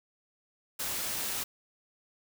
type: noise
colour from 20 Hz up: white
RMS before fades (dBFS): -34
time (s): 0.79-1.44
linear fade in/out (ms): 10
effects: none